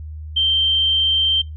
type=tone; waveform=sine; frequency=3136 Hz; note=G7; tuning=in tune; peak=-14 dBFS; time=0.36-1.42 s; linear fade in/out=10 ms; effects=noise-tail reverb RT60 0.2 s tail -23 dB re dry + added 77 Hz sine -29 dBFS peak until 1.56 s